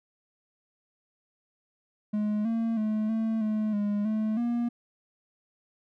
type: tone with pitch steps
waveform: triangle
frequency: 210.5 / 227.6 / 215.2 / 222.8 / 214.9 / 205.8 / 216.7 / 237.6 Hz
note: G#3 / A#3 / A3 / A3 / A3 / G#3 / A3 / A#3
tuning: +24 / -41 / -38 / +22 / -41 / -16 / -26 / +33 cents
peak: -23 dBFS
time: 2.13-4.69 s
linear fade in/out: 10 ms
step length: 320 ms
effects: none